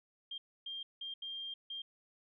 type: tone bursts at uneven times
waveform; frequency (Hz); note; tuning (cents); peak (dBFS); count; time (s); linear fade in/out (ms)
sine; 3196; G7; +33; -40; 5; 0.31-0.38 / 0.66-0.83 / 1.01-1.14 / 1.22-1.54 / 1.7-1.82; 5
effects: none